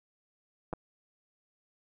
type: clicks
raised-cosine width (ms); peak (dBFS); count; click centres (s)
1; -22; 2; 0.729 / 0.735
effects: none